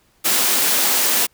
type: high-pass noise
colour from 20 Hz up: white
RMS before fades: -17 dBFS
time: 0.24-1.27 s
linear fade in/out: 20 ms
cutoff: 190 Hz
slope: 48 dB/octave
effects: pink hiss -59 dBFS RMS until 1.33 s